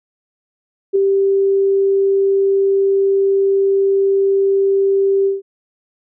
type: tone with ADSR envelope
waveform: sine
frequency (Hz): 392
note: G4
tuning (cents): 0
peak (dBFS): -8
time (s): 0.93-5.42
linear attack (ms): 26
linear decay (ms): 4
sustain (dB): -3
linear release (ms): 160
effects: none